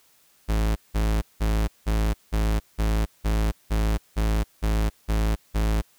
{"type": "tone bursts", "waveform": "45% pulse", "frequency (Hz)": 53.8, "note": "A1", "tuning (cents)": -38, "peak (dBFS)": -20, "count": 12, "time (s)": [0.48, 5.82], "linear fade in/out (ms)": 20, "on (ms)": 280, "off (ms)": 180, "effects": ["white hiss -60 dBFS RMS until 5.98 s"]}